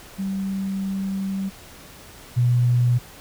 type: tone pair in turn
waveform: sine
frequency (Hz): 193.7 / 122.02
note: G3 / B2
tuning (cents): -20 / -20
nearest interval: minor sixth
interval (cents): 800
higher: first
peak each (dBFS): -23 / -15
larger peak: second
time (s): 0.18-1.5 / 2.36-2.99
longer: first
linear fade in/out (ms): 20
effects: pink hiss -44 dBFS RMS until 3.2 s